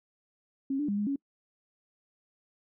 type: tone with pitch steps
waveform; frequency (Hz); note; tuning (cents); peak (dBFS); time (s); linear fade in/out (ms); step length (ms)
sine; 271.4 / 293.9 / 202.9 / 206.8 / 278.1; C#4 / D4 / G#3 / G#3 / C#4; -36 / +1 / -40 / -7 / +6; -27; 0.7-1.16; 5; 92
effects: noise-tail reverb RT60 0.1 s tail -26 dB re dry